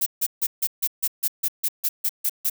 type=noise bursts; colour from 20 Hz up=violet; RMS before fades=-22 dBFS; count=13; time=0.01-2.499 s; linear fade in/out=10 ms; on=53 ms; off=150 ms; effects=none